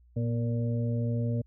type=harmonic tone with a mistuned harmonic; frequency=116.54 Hz; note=A#2; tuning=in tune; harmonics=1 / 2 / 4 / 5; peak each=-27 / -33 / -39 / -41 dBFS; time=0.16-1.42 s; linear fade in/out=10 ms; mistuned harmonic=2; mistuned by=+39 cents; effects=added 60 Hz sine -56 dBFS peak until 1.46 s